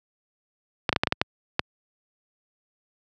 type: clicks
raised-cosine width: 0.3 ms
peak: -3 dBFS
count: 8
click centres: 0.892 / 0.928 / 0.962 / 1.035 / 1.072 / 1.124 / 1.215 / 1.594 s
effects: high-pass 80 Hz 12 dB/octave